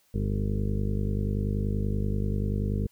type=harmonic tone with a mistuned harmonic; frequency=50.4 Hz; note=G1; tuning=49 cents sharp; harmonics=1 / 2 / 3 / 4 / 5 / 6 / 7 / 8 / 9 / 10; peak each=-29 / -29 / -36 / -32 / -41 / -45 / -44 / -42 / -40 / -51 dBFS; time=0.14-2.87 s; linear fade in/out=5 ms; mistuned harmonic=8; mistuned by=-25 cents; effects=white hiss -66 dBFS RMS until 2.91 s